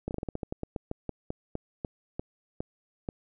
slowing click train, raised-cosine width 2 ms, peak -19 dBFS, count 19, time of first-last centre 0.08-3.088 s, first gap 29 ms, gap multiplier 1.18, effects none

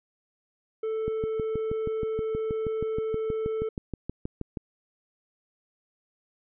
triangle tone, 440.6 Hz, A4, 2 cents sharp, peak -25 dBFS, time 0.83-3.69 s, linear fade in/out 5 ms
click train, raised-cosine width 3 ms, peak -19 dBFS, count 23, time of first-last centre 1.08-4.572 s, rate 6.3 Hz
effects resampled to 8000 Hz

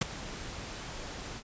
pink noise with ADSR envelope, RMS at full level -25 dBFS, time 0.01-1.43 s, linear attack 8 ms, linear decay 13 ms, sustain -16 dB, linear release 58 ms, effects resampled to 16000 Hz

